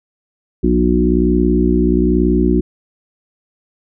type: harmonic tone with a mistuned harmonic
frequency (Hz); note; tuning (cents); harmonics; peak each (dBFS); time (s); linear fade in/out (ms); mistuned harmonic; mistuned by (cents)
61.1; B1; -18; 1 / 3 / 4 / 5 / 6; -17 / -17 / -17 / -17 / -17; 0.63-2.61; 10; 6; -18
effects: none